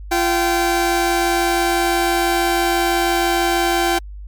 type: tone pair together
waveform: sawtooth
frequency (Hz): 344.1 / 774.2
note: F4 / G5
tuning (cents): -26 / -22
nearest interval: octave + major second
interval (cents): 1404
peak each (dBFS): -14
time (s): 0.11-3.99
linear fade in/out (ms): 10
effects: added 50 Hz sine -30 dBFS peak until 4.27 s + MP3 96 kbps